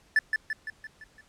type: tone with echo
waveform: triangle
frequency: 1749 Hz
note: A6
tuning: 11 cents flat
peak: -16 dBFS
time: 0.16-0.19 s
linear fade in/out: 2 ms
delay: 170 ms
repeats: 6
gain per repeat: -5 dB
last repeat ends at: 1.21 s
effects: pink hiss -61 dBFS RMS until 1.28 s + low-pass 9000 Hz 12 dB/octave